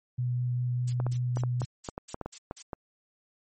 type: tone with vibrato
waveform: sine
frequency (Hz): 123.47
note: B2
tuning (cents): 0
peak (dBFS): -26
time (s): 0.18-1.65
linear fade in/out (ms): 10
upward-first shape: sine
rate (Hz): 5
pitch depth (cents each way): 8
type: noise bursts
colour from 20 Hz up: violet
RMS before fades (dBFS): -35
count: 8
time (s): 0.87-2.626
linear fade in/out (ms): 10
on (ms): 62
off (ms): 180
type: clicks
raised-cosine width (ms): 1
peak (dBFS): -20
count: 12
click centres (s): 1.001 / 1.066 / 1.371 / 1.436 / 1.618 / 1.888 / 1.979 / 2.144 / 2.213 / 2.26 / 2.511 / 2.732
effects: MP3 32 kbps